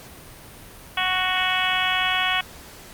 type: harmonic tone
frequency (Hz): 370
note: F#4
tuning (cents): 0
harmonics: 2 / 3 / 4 / 5 / 6 / 7 / 8 / 9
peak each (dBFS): -28 / -28 / -28 / -28 / -28 / -28 / -28 / -28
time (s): 0.97-2.41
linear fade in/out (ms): 5
effects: pink hiss -43 dBFS RMS until 2.93 s + Opus 48 kbps